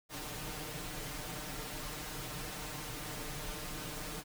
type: noise with comb filter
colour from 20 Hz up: pink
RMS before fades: -42 dBFS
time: 0.09-4.24 s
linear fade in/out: 50 ms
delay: 6.6 ms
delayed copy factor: +0.85
effects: none